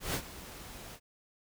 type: noise with ADSR envelope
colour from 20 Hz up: pink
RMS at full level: -32 dBFS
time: 0-1 s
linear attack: 140 ms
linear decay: 75 ms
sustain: -15 dB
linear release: 64 ms
effects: none